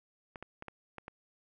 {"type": "clicks", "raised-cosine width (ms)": 0.5, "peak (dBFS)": -28, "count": 6, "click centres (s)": [0.358, 0.426, 0.624, 0.683, 0.983, 1.081], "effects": []}